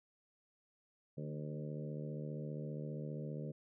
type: harmonic tone with a mistuned harmonic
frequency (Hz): 75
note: D2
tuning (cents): +37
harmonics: 2 / 3 / 4 / 5 / 6 / 7 / 8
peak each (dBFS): -42 / -48 / -53 / -53 / -51 / -51 / -57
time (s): 1.17-3.52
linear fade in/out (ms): 10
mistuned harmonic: 4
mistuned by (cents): +21
effects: none